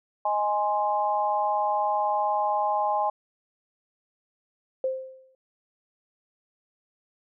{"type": "chord", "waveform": "sine", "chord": "Ab major", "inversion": "second", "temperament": "equal", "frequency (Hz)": [622.3, 830.6, 1046.5], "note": ["Eb5", "Ab5", "C6"], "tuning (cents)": [0, 0, 0], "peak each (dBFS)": [-29, -24, -29], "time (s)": [0.25, 3.1], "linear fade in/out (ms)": 5}
{"type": "tone with exponential decay", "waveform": "sine", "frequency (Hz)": 523.3, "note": "C5", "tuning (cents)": 0, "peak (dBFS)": -21, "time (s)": [4.84, 5.35], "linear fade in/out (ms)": 2, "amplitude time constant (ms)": 110}
{"effects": []}